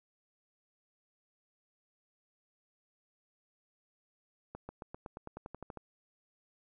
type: accelerating click train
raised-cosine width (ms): 1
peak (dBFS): -29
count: 13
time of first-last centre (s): 4.55-5.773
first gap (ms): 140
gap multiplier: 0.94
effects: none